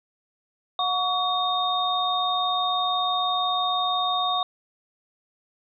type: tone cluster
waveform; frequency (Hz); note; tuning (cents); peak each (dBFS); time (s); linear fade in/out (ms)
sine; 724 / 1130 / 3688; F#5 / C#6 / A#7; -38 / +33 / -19; -26; 0.79-4.43; 2
effects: none